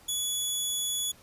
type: tone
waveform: 15% pulse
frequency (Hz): 3400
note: G#7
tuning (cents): +40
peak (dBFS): -21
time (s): 0.08-1.12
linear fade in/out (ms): 10
effects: pink hiss -56 dBFS RMS until 1.22 s + resampled to 32000 Hz